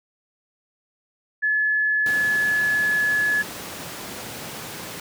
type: tone with pitch glide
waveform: sine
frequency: 1715 to 1704.1 Hz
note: A6 to G#6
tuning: -45 to +44 cents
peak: -18 dBFS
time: 1.42-3.43 s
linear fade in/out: 20 ms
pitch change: -11 cents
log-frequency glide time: 1.83-3.2 s
type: high-pass noise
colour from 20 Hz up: pink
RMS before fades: -35 dBFS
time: 2.06-5 s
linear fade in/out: 2 ms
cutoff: 140 Hz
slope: 12 dB/octave
effects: none